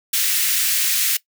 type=high-pass noise; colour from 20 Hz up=white; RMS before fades=-19 dBFS; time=0.13-1.17 s; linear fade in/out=5 ms; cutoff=1700 Hz; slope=24 dB/octave; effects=noise-tail reverb RT60 0.1 s tail -19 dB re dry